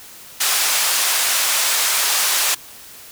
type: band-pass noise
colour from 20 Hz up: white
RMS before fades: -18 dBFS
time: 0.4-2.55 s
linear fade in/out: 10 ms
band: 750 to 11000 Hz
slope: 12 dB/octave
effects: white hiss -40 dBFS RMS until 3.11 s